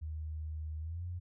sine tone with pitch glide, 77.78 to 88.32 Hz, D#2 to F2, 0 to +20 cents, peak -37 dBFS, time 0.01-1.2 s, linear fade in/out 20 ms, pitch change +220 cents, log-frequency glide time 0.8-1.04 s, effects none

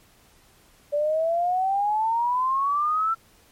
sine exponential sweep, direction up, 577 to 1349 Hz, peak -20 dBFS, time 0.92-3.15 s, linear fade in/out 20 ms, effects pink hiss -57 dBFS RMS until 3.51 s + MP3 64 kbps

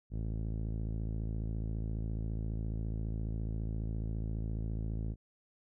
5% pulse tone with low-pass filter, 54.6 Hz, A1, 13 cents flat, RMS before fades -36 dBFS, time 0.1-5.16 s, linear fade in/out 50 ms, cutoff 120 Hz, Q 0.56, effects none

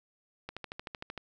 click train, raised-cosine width 0.3 ms, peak -23 dBFS, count 10, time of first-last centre 0.49-1.177 s, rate 13.1 Hz, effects none

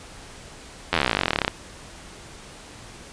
slowing click train, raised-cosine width 0.3 ms, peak -3 dBFS, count 29, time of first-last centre 0.93-1.48 s, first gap 11 ms, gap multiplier 1.04, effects pink hiss -43 dBFS RMS until 3.12 s + resampled to 22050 Hz

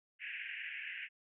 white band-pass noise, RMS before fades -44 dBFS, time 0.19-1.09 s, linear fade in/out 50 ms, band 1600 to 2800 Hz, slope 96 dB/octave, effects none

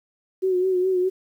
sine tone with vibrato, 370 Hz, F#4, in tune, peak -18 dBFS, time 0.42-1.1 s, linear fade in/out 20 ms, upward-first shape sine, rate 4.8 Hz, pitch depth 45 cents each way, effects 9-bit

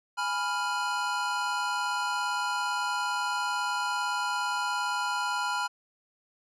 square chord, F diminished, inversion first, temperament equal, 830.6 / 987.8 / 1396.9 Hz, Ab5 / Cb6 / F6, 0 / 0 / 0 cents, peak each -35 / -32 / -32 dBFS, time 0.17-5.68 s, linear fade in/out 20 ms, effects low-pass 8000 Hz 12 dB/octave

